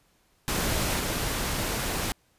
pink noise with level steps, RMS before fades -27 / -29 dBFS, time 0.48-2.12 s, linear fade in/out 0 ms, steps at 0.99 s, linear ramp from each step 10 ms, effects pink hiss -66 dBFS RMS until 2.38 s + resampled to 32000 Hz

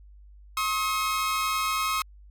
sawtooth tone pair together, 1078 / 1273 Hz, C#6 / D#6, -49 / +39 cents, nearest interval minor third, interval 288 cents, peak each -25 / -23 dBFS, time 0.57-2.02 s, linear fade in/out 2 ms, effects added 50 Hz sine -47 dBFS peak until 2.3 s + AAC 64 kbps

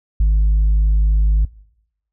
sine tone, 51.91 Hz, G#1, in tune, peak -8 dBFS, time 0.2-1.45 s, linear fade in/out 5 ms, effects noise-tail reverb RT60 0.8 s tail -24 dB re dry + tanh soft clip ceiling -10 dBFS

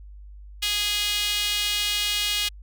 sawtooth tone with high-pass filter, 413.9 Hz, G#4, 6 cents flat, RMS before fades -25 dBFS, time 0.62-2.49 s, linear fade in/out 10 ms, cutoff 3100 Hz, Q 2.6, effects added 50 Hz sine -40 dBFS peak until 2.62 s

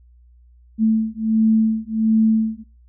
sine beating tone pair, 220 / 221.4 Hz, A3 / A3, 0 / +11 cents, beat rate 1.4 Hz, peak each -18 dBFS, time 0.78-2.64 s, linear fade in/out 50 ms, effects noise-tail reverb RT60 0.3 s tail -23 dB re dry + added 60 Hz sine -47 dBFS peak until 2.88 s

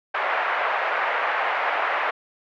pink band-pass noise, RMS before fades -24 dBFS, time 0.14-2.11 s, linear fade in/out 10 ms, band 640 to 2200 Hz, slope 24 dB/octave, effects none

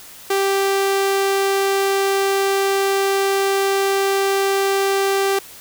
sawtooth tone, 392 Hz, G4, in tune, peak -12 dBFS, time 0.3-5.39 s, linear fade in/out 5 ms, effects white hiss -40 dBFS RMS until 5.6 s

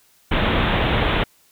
pink low-pass noise, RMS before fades -19 dBFS, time 0.31-1.24 s, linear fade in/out 10 ms, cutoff 3700 Hz, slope 96 dB/octave, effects white hiss -57 dBFS RMS until 1.51 s

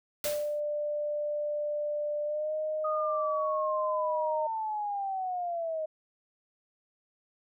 white noise with exponential decay, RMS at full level -31 dBFS, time 0.24-0.6 s, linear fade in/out 2 ms, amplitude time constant 77 ms
sine tone with pitch glide, 593 to 618.5 Hz, D5 to D#5, +17 to -10 cents, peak -29 dBFS, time 0.25-4.47 s, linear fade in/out 5 ms, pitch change +73 cents, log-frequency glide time 2.25-2.53 s
sine linear sweep, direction down, 1244.5 to 618 Hz, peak -30 dBFS, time 2.84-5.86 s, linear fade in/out 10 ms
effects none

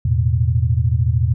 sine chord, E suspended fourth, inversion none, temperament equal, 82.41 / 110 / 123.47 Hz, E2 / A2 / B2, 0 / 0 / 0 cents, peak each -18 dBFS, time 0.05-1.34 s, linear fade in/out 5 ms, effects none

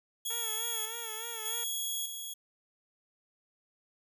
10% pulse tone with tremolo, 3337 Hz, G#7, 8 cents sharp, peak -25 dBFS, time 0.25-2.34 s, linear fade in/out 10 ms, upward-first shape square, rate 0.83 Hz, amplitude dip 50%
10% pulse tone with vibrato, 451.1 Hz, A4, 43 cents sharp, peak -34 dBFS, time 0.3-1.64 s, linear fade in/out 5 ms, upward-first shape sine, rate 3.3 Hz, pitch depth 75 cents each way
effects none

